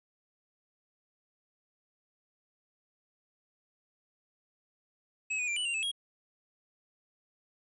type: tone with pitch steps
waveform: square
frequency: 2573 / 2473 / 2369 / 2963 / 2777 / 2613 / 3285 Hz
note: E7 / D#7 / D7 / F#7 / F7 / E7 / G#7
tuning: -43 / -11 / +14 / +2 / -10 / -16 / -20 cents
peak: -31 dBFS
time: 5.3-5.916 s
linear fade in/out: 10 ms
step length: 88 ms
effects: resampled to 24000 Hz + 12-bit